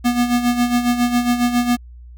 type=tone with tremolo; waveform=square; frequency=242.4 Hz; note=B3; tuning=32 cents flat; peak=-13 dBFS; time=0.04-1.77 s; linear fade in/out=20 ms; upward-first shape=sine; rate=7.3 Hz; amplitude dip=65%; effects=added 60 Hz sine -36 dBFS peak until 2.17 s